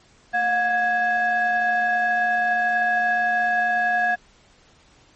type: ring-modulated tone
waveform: triangle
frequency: 472.5 Hz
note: A#4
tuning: 23 cents sharp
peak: -13 dBFS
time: 0.33-4.16 s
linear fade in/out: 20 ms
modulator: 1190 Hz
effects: pink hiss -55 dBFS RMS until 5.15 s + MP3 32 kbps